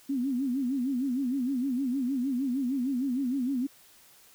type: tone with vibrato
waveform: sine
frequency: 260 Hz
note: C4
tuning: 11 cents flat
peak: -26 dBFS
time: 0.09-3.67 s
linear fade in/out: 10 ms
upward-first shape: sine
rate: 6.5 Hz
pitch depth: 140 cents each way
effects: white hiss -57 dBFS RMS until 4.34 s